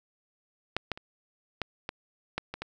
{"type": "clicks", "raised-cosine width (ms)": 0.3, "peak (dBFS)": [-11, -14, -27, -14, -17, -14, -20, -19], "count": 8, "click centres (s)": [0.766, 0.917, 0.975, 1.617, 1.891, 2.38, 2.54, 2.62], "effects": []}